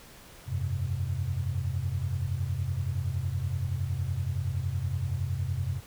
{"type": "chord", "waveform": "sine", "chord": "F suspended second", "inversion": "none", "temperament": "equal", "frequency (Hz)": [87.31, 98, 130.81], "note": ["F2", "G2", "C3"], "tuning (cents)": [0, 0, 0], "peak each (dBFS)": -32, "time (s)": [0.46, 5.81], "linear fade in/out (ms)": 50, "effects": ["pink hiss -51 dBFS RMS until 5.86 s"]}